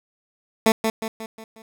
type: tone with echo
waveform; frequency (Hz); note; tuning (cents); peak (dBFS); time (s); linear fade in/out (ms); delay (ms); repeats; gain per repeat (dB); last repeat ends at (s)
15% pulse; 222; A3; +16; -7; 0.66-0.72; 2; 180; 5; -6; 1.62
effects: none